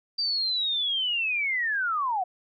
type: linear sweep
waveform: sine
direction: down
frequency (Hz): 4699 to 698.5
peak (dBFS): -24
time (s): 0.18-2.24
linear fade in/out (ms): 10
effects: none